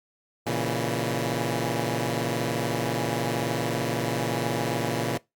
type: chord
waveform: 10% pulse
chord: A# diminished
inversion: none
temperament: equal with one note detuned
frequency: 117.62 / 138.59 / 164.81 Hz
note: A#2 / C#3 / E3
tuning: +16 / 0 / 0 cents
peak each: -20 / -22 / -23 dBFS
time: 0.46-5.18 s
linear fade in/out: 10 ms
effects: noise-tail reverb RT60 0.2 s tail -22 dB re dry + Opus 48 kbps